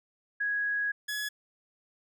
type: tone pair in turn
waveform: sine / sawtooth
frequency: 1661.2 / 1691.2 Hz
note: G#6 / G#6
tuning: 0 / +31 cents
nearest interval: unison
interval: 31 cents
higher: second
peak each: -27 / -28 dBFS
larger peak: first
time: 0.4-0.92 / 1.08-1.29 s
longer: first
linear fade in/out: 10 ms
effects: none